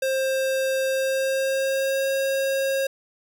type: tone with pitch glide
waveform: square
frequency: 530 to 541.1 Hz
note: C5 to C#5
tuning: +22 to -42 cents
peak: -22 dBFS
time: 0.02-2.87 s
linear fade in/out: 5 ms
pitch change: +36 cents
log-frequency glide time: 0.87-2.08 s
effects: none